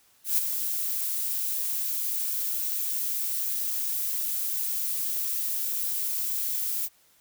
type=noise with ADSR envelope; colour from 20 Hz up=violet; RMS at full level=-22 dBFS; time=0.24-6.89 s; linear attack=140 ms; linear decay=14 ms; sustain=-7 dB; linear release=42 ms; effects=white hiss -62 dBFS RMS until 7.2 s